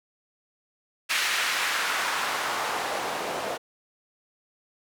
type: noise with band-pass filter sweep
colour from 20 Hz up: white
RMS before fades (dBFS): -28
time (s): 1.09-3.58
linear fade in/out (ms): 20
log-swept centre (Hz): 2200 to 520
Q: 1.2
effects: none